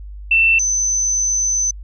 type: tone pair in turn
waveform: sine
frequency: 2679 / 6102 Hz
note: E7 / G8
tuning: +27 / -48 cents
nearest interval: octave + major second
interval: 1425 cents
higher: second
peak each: -10 / -15 dBFS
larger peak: first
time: 0.31-0.59 / 0.59-1.71 s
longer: second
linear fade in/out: 5 ms
effects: added 50 Hz sine -30 dBFS peak until 1.83 s